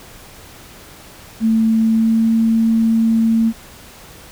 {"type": "tone with pitch glide", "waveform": "sine", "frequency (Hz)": [223.2, 225.7], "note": ["A3", "A3"], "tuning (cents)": [25, 44], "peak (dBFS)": -11, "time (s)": [1.4, 3.53], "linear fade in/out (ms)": 50, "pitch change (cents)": 19, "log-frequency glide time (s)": [1.84, 2.34], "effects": ["pink hiss -40 dBFS RMS until 4.31 s"]}